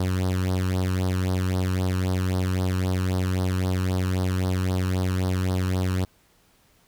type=tone with flanger; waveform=sawtooth; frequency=92.5 Hz; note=F#2; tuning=in tune; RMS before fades=-24 dBFS; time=0-6.05 s; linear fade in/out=5 ms; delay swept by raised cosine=0.2 to 0.74 ms; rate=3.8 Hz; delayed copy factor=+0.8; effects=pink hiss -61 dBFS RMS until 6.87 s